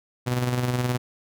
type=tone with tremolo; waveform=sawtooth; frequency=124 Hz; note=B2; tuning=7 cents sharp; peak=-17 dBFS; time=0.26-0.98 s; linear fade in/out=20 ms; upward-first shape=square; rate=19 Hz; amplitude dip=40%; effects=none